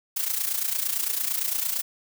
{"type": "noise with amplitude modulation", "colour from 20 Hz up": "blue", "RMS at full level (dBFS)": -24, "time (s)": [0.16, 1.82], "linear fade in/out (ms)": 10, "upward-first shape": "sine", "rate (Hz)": 28.8, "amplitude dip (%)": 70, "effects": []}